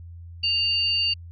sine tone pair together, 2794 / 4581 Hz, F7 / D8, 0 / -44 cents, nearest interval major sixth, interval 856 cents, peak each -23 dBFS, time 0.43-1.14 s, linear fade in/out 10 ms, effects added 85 Hz sine -38 dBFS peak until 1.31 s

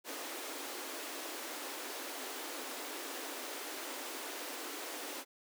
pink high-pass noise, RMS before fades -43 dBFS, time 0.04-5.25 s, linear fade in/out 50 ms, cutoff 260 Hz, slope 96 dB/octave, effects none

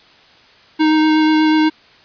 square tone with vibrato, 311.1 Hz, D#4, in tune, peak -11 dBFS, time 0.79-1.7 s, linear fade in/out 20 ms, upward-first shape sine, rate 8.2 Hz, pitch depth 10 cents each way, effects white hiss -47 dBFS RMS until 2.04 s + resampled to 11025 Hz

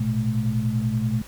sine tone cluster, 114.1 / 124.5 / 215.2 Hz, A#2 / B2 / A3, -37 / +14 / -38 cents, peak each -25 dBFS, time 0-1.22 s, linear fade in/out 5 ms, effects added 50 Hz sine -42 dBFS peak until 1.27 s + pink hiss -45 dBFS RMS until 1.27 s

